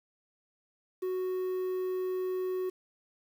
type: tone with quantisation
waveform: triangle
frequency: 370 Hz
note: F#4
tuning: in tune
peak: -28 dBFS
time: 1.02-2.7 s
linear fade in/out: 10 ms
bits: 9
effects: none